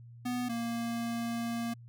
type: tone pair in turn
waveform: square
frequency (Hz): 246.9 / 233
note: B3 / A#3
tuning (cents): 0 / -1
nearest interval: minor second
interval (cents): 101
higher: first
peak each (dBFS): -32 / -33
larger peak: first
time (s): 0.25-0.49 / 0.49-1.74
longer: second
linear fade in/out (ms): 10
effects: added 118 Hz sine -48 dBFS peak until 1.88 s